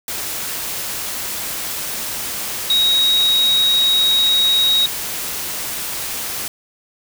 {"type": "tone in noise", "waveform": "sine", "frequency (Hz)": 3795, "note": "A#7", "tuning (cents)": 30, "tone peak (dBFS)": -12, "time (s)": [2.7, 4.86], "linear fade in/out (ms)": 2, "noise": "white", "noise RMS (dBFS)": -25, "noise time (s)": [0.08, 6.48], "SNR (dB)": 10, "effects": []}